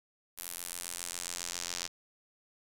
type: tone with band-pass filter sweep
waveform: sawtooth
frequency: 87.31 Hz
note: F2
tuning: in tune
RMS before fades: -40 dBFS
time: 0.37-1.88 s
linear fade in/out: 20 ms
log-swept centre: 12000 to 5800 Hz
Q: 1.6
effects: none